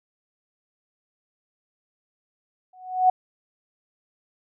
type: tone with exponential growth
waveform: sine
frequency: 740 Hz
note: F#5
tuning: in tune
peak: -11 dBFS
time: 2.73-3.1 s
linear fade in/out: 5 ms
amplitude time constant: 80 ms
effects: none